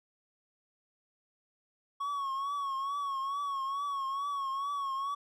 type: tone with vibrato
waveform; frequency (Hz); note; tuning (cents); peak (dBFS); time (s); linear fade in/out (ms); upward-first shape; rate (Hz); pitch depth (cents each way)
triangle; 1108.7; C#6; 0; -30; 2-5.15; 10; triangle; 2.3; 71
effects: none